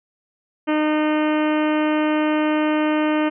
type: harmonic tone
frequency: 305.7 Hz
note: D#4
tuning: 30 cents flat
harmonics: 1 / 2 / 3 / 4 / 5 / 6 / 7 / 8 / 9 / 10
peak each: -18 / -24 / -28 / -30 / -32 / -34 / -35 / -36 / -37 / -38 dBFS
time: 0.67-3.3 s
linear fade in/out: 20 ms
effects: none